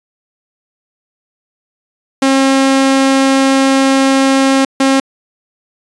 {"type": "tone bursts at uneven times", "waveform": "sawtooth", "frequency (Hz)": 269.3, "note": "C#4", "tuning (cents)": -50, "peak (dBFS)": -4, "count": 2, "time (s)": [[2.22, 4.65], [4.8, 5]], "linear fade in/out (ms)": 5, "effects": ["resampled to 22050 Hz"]}